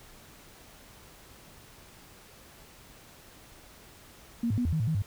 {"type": "tone with pitch steps", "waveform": "sine", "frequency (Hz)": [233.5, 104.6, 243.9, 82.7, 158, 111.5, 159, 100.2], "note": ["A#3", "G#2", "B3", "E2", "D#3", "A2", "D#3", "G2"], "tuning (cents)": [3, 13, -21, 6, 27, 23, 38, 38], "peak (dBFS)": -25, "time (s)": [4.43, 5.022], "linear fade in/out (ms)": 5, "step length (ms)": 74, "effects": ["pink hiss -53 dBFS RMS until 5.06 s"]}